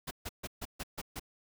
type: noise bursts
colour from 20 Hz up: pink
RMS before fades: -39 dBFS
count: 7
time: 0.07-1.197 s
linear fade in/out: 10 ms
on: 41 ms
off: 140 ms
effects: none